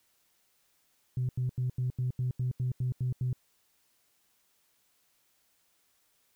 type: tone bursts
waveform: sine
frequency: 126.2 Hz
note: B2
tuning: 38 cents sharp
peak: -26 dBFS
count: 11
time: 1.17-3.33 s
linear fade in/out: 2 ms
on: 120 ms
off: 84 ms
effects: tanh soft clip ceiling -24 dBFS + white hiss -71 dBFS RMS until 6.35 s